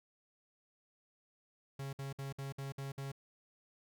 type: tone bursts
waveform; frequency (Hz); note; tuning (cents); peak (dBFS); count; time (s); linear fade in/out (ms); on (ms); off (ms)
45% pulse; 137.3; C#3; -16; -40; 7; 1.79-3.118; 5; 140; 58
effects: none